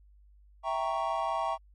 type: chord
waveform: triangle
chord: E diminished seventh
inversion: none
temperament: equal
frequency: 659.3 / 784 / 932.3 / 1108.7 Hz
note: E5 / G5 / Bb5 / Db6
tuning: 0 / 0 / 0 / 0 cents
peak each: -32 dBFS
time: 0.63-1.58 s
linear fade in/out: 50 ms
effects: added 50 Hz sine -55 dBFS peak until 1.74 s + MP3 48 kbps